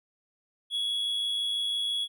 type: tone with amplitude modulation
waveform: triangle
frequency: 3357 Hz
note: G#7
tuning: 18 cents sharp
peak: -24 dBFS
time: 0.7-2.08 s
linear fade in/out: 50 ms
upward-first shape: sine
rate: 106 Hz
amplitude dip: 35%
effects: none